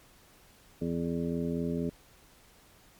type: harmonic tone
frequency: 84.3 Hz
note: E2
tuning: 39 cents sharp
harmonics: 1 / 2 / 3 / 4 / 5 / 7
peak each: -43 / -33 / -33 / -40 / -36 / -43 dBFS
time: 0.81-1.9 s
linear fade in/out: 10 ms
effects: pink hiss -59 dBFS RMS until 2.99 s + MP3 96 kbps